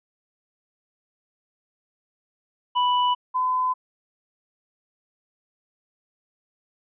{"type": "tone pair in turn", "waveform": ["square", "sine"], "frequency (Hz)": [988, 1014.6], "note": ["B5", "B5"], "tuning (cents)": [0, 46], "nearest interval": "unison", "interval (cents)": 46, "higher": "second", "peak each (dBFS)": [-19, -20], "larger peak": "first", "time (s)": [[2.75, 3.15], [3.34, 3.74]], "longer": "neither", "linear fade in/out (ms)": 20, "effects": ["resampled to 8000 Hz"]}